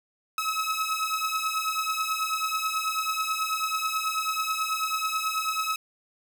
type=beating tone pair; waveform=sawtooth; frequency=1281 / 1290.2 Hz; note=E6 / E6; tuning=-50 / -38 cents; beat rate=9.2 Hz; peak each=-26 / -25 dBFS; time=0.38-5.76 s; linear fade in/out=2 ms; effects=none